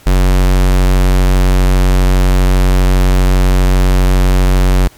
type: tone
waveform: square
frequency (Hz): 46.25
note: F#1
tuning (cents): 0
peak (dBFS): -7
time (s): 0.06-4.88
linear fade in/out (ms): 10
effects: pink hiss -42 dBFS RMS until 4.97 s + MP3 96 kbps